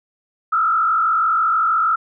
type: tone with frequency modulation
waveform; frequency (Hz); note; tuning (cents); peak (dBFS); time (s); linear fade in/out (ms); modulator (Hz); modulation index
sine; 1318.5; E6; 0; -14; 0.52-1.96; 10; 46.2; 1.3
effects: none